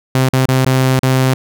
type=tone with dropouts; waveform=sawtooth; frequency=130.6 Hz; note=C3; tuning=3 cents flat; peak=-6 dBFS; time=0.15-1.34 s; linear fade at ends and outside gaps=2 ms; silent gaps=0.29-0.334 / 0.458-0.485 / 0.649-0.662 / 0.993-1.031 s; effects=none